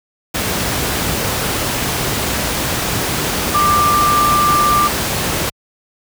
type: tone in noise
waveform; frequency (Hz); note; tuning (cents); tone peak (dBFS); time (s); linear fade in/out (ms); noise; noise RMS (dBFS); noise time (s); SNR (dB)
sine; 1185; D6; +15; -11; 3.54-4.88; 10; pink; -18; 0.34-5.5; +4
effects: high-pass 60 Hz 12 dB/octave